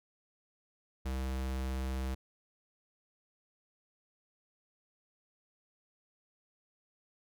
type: tone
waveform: square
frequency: 65.4 Hz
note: C2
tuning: in tune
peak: -34 dBFS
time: 1.05-2.15 s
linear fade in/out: 10 ms
effects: none